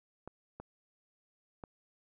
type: clicks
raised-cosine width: 1 ms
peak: -30 dBFS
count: 3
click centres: 0.276 / 0.6 / 1.638 s
effects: none